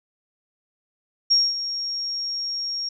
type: tone with ADSR envelope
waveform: sine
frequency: 5570 Hz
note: F8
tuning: 5 cents flat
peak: -13 dBFS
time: 1.3-2.89 s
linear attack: 17 ms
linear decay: 220 ms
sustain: -12 dB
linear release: 5 ms
effects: none